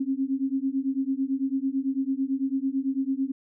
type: beating tone pair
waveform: sine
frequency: 264.5 / 273.5 Hz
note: C4 / C#4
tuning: +19 / -23 cents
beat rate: 9 Hz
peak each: -27 dBFS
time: 0-3.32 s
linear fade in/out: 10 ms
effects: none